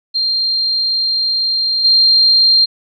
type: tone with level steps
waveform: sine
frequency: 4186 Hz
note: C8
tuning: in tune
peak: -13 / -7 dBFS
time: 0.14-2.66 s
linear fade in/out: 20 ms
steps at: 1.84 s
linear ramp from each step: 10 ms
effects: none